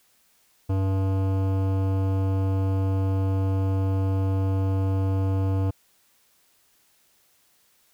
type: tone with hard clipping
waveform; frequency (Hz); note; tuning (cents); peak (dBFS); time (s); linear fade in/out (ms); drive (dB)
sine; 96; G2; -36; -23; 0.69-5.71; 10; 16
effects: white hiss -63 dBFS RMS until 7.93 s